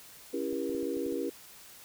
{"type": "chord", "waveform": "sine", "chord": "C# diminished seventh", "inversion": "none", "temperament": "just", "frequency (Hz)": [277.2, 332.6, 399.1, 479], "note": ["C#4", "E4", "G4", "Bb4"], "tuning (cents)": [0, 16, 31, 47], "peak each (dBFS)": -36, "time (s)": [0.33, 1.3], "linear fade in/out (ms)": 10}
{"type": "clicks", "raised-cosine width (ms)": 2, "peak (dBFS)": -36, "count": 7, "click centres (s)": [0.528, 0.696, 0.749, 0.83, 0.97, 1.063, 1.124]}
{"effects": ["white hiss -52 dBFS RMS until 1.84 s"]}